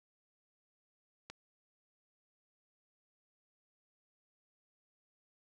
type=click; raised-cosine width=0.2 ms; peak=-28 dBFS; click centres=1.3 s; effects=none